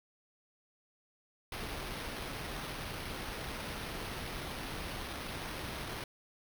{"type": "noise with sample-and-hold", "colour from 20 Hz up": "pink", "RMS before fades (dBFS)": -41, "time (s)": [1.52, 6.04], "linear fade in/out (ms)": 2, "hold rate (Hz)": 7350, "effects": []}